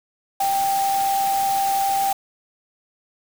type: tone in noise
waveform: sine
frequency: 786 Hz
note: G5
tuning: 4 cents sharp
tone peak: -18 dBFS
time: 0.4-2.13 s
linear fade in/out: 5 ms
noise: white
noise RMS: -30 dBFS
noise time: 0.4-2.13 s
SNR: +9 dB
effects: none